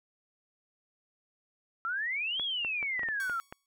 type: exponential two-way sweep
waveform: sine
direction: up then down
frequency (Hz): 1318.5 to 3418 to 1318.5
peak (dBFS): -30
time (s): 1.85-3.4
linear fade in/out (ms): 0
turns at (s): 2.42
type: clicks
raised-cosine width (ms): 0.5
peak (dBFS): -26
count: 8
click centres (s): 2.397 / 2.648 / 2.828 / 2.994 / 3.033 / 3.087 / 3.297 / 3.525
type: tone with exponential decay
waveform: 5% pulse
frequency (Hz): 1116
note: C#6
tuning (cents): +11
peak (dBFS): -29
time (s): 3.2-3.66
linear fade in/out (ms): 1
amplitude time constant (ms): 100
effects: none